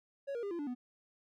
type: tone with pitch steps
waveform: triangle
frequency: 556 / 473 / 402.3 / 342.3 / 291.1 / 247.7 Hz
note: C#5 / A#4 / G4 / F4 / D4 / B3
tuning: +5 / +25 / +45 / -35 / -15 / +5 cents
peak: -34 dBFS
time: 0.27-0.75 s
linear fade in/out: 20 ms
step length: 80 ms
effects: none